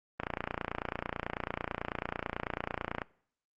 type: click train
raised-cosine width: 0.5 ms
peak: -17 dBFS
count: 83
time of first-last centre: 0.2-3.018 s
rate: 29.1 Hz
effects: noise-tail reverb RT60 0.6 s tail -23 dB re dry + Opus 24 kbps